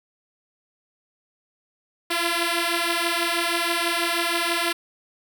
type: beating tone pair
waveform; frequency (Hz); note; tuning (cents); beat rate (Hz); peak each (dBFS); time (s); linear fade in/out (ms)
5% pulse; 337.4 / 343.6; E4 / F4; +40 / -28; 6.2; -13; 2.1-4.73; 10
effects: none